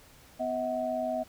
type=tone cluster; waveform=sine; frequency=250.4 / 640 / 740 Hz; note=B3 / D#5 / F#5; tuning=+24 / +49 / 0 cents; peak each=-36 / -30 / -35 dBFS; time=0.39-1.24 s; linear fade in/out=20 ms; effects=pink hiss -56 dBFS RMS until 1.28 s